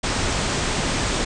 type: low-pass noise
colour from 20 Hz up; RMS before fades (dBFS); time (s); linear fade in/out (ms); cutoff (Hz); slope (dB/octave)
pink; -23; 0.03-1.25; 10; 8800; 96
effects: none